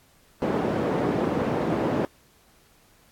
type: band-pass noise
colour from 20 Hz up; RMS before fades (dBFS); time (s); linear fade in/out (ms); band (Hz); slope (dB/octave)
white; -25; 0.42-2.05; 0; 160 to 450; 12
effects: pink hiss -59 dBFS RMS until 3.11 s + AAC 64 kbps